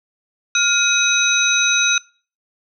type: tone cluster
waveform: sine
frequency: 1410 / 2532 / 3830 / 6080 Hz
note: F6 / D#7 / A#7 / F#8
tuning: +16 / +30 / +46 / +46 cents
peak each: -19 dBFS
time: 0.55-1.98 s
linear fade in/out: 2 ms
effects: noise-tail reverb RT60 0.4 s tail -24 dB re dry